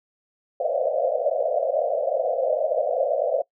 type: band-pass noise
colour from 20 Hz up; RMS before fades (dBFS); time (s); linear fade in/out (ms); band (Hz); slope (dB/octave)
pink; -23; 0.6-3.42; 5; 500 to 690; 96
effects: noise-tail reverb RT60 0.1 s tail -21 dB re dry